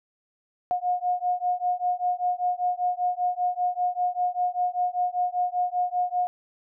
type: beating tone pair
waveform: sine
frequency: 717 / 722.1 Hz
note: F5 / F#5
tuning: +45 / -42 cents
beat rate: 5.1 Hz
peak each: -26 dBFS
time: 0.71-6.27 s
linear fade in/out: 0 ms
effects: none